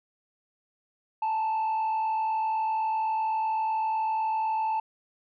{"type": "tone with frequency modulation", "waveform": "sine", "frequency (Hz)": 880, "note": "A5", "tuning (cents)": 0, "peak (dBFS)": -22, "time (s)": [1.22, 4.8], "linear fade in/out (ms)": 5, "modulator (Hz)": 47.9, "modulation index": 0.37, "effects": ["tanh soft clip ceiling -24 dBFS"]}